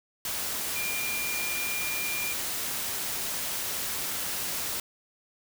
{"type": "tone in noise", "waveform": "sine", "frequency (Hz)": 2400, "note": "D7", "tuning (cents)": 37, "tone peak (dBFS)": -32, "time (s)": [0.76, 2.33], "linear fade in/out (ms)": 2, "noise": "white", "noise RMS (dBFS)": -32, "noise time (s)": [0.25, 4.8], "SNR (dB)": -3, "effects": []}